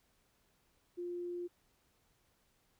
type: tone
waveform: sine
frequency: 351.3 Hz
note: F4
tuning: 10 cents sharp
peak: -38 dBFS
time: 0.97-1.48 s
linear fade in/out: 20 ms
effects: pink hiss -74 dBFS RMS until 2.79 s